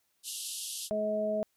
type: band-pass noise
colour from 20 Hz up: white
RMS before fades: -39 dBFS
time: 0.23-0.9 s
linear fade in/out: 50 ms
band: 2800 to 12000 Hz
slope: 96 dB/octave
type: harmonic tone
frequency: 212.6 Hz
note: G#3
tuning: 41 cents sharp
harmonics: 1 / 2 / 3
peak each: -36 / -38 / -29 dBFS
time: 0.91-1.43 s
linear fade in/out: 0 ms
effects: white hiss -75 dBFS RMS until 1.56 s